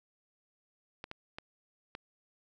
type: clicks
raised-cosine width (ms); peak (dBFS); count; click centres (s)
0.3; -25; 4; 1.041 / 1.114 / 1.385 / 1.951
effects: none